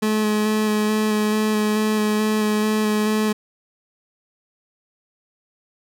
30% pulse tone with vibrato, 213.7 Hz, G#3, 50 cents sharp, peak -15 dBFS, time 0.02-3.33 s, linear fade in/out 10 ms, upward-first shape square, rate 2.3 Hz, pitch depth 12 cents each way, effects none

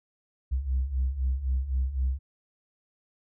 sine beating tone pair, 62.8 / 66.7 Hz, B1 / C2, +30 / +34 cents, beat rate 3.9 Hz, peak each -29 / -25 dBFS, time 0.51-2.19 s, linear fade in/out 20 ms, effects tanh soft clip ceiling -20 dBFS

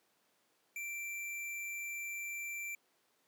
square tone, 2349 Hz, D7, in tune, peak -40 dBFS, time 0.76-2.75 s, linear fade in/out 2 ms, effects pink hiss -74 dBFS RMS until 3.27 s + high-pass 300 Hz 12 dB/octave

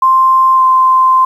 sine tone with pitch glide, 1050 to 1040.3 Hz, C6 to C6, +6 to -10 cents, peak -5 dBFS, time 0.02-1.25 s, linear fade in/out 5 ms, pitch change -16 cents, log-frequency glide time 0.54-0.63 s, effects 7-bit

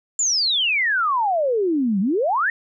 sine exponential two-way sweep, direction down then up, 7360 to 183.8 to 1894 Hz, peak -17 dBFS, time 0.19-2.5 s, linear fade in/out 2 ms, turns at 2 s, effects none

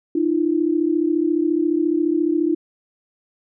sine tone pair together, 305.8 / 340.2 Hz, D#4 / F4, -30 / -45 cents, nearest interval major second, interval 185 cents, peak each -19 dBFS, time 0.15-2.55 s, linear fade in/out 5 ms, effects none

